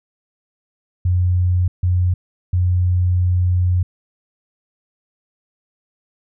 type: tone bursts at uneven times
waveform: sine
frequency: 90 Hz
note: F#2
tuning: 47 cents flat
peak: -13 dBFS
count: 3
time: 1.05-1.68 / 1.83-2.14 / 2.53-3.83 s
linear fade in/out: 5 ms
effects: none